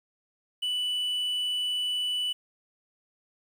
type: tone with quantisation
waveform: triangle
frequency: 2972 Hz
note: F#7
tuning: 7 cents sharp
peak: -25 dBFS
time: 0.62-2.33 s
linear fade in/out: 10 ms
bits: 9
effects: none